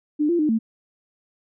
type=tone with pitch steps; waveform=sine; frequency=298.9 / 344 / 304.2 / 223.9 Hz; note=D4 / F4 / D#4 / A3; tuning=+31 / -26 / -39 / +30 cents; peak=-17 dBFS; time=0.19-0.59 s; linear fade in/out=20 ms; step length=100 ms; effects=none